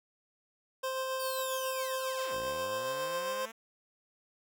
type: tone with tremolo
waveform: 25% pulse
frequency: 523.3 Hz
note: C5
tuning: in tune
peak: -28 dBFS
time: 0.83-3.46 s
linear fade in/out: 10 ms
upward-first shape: sine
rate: 7.4 Hz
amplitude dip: 25%
type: linear two-way sweep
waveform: 5% pulse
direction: down then up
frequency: 4754 to 48.32 to 228.8 Hz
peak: -33 dBFS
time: 1.19-3.52 s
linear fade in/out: 10 ms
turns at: 2.35 s
effects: none